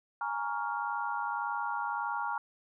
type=chord; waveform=sine; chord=Bb minor seventh; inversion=third; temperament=equal with one note detuned; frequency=830.6 / 932.3 / 1119.7 / 1396.9 Hz; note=Ab5 / Bb5 / Db6 / F6; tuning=0 / 0 / +17 / 0 cents; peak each=-37 / -35 / -39 / -37 dBFS; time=0.21-2.38 s; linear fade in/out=2 ms; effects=none